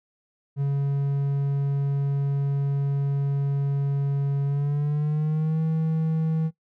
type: tone with pitch glide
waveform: triangle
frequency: 140 to 159.89 Hz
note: C#3 to D#3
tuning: +18 to +47 cents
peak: -19 dBFS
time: 0.56-6.51 s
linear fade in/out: 50 ms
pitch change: +229 cents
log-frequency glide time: 4.45-5.61 s
effects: noise-tail reverb RT60 0.1 s tail -19 dB re dry